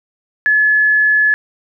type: tone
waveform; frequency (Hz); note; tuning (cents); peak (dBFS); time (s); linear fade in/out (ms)
sine; 1712; A6; -48; -9; 0.46-1.34; 0
effects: none